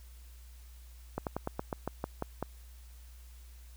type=slowing click train; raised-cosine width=1 ms; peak=-19 dBFS; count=10; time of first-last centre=1.18-2.426 s; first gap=88 ms; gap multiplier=1.11; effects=added 60 Hz sine -49 dBFS peak until 3.76 s + white hiss -62 dBFS RMS until 3.76 s